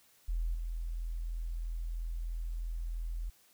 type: tone with level steps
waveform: sine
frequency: 41.54 Hz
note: E1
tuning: 14 cents sharp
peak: -30 / -34 dBFS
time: 0.28-3.3 s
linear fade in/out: 10 ms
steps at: 0.54 s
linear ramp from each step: 10 ms
effects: white hiss -65 dBFS RMS until 3.53 s